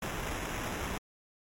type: noise with sample-and-hold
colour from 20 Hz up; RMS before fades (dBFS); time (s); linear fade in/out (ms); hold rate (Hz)
pink; -36; 0.02-0.98; 5; 4410
effects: MP3 64 kbps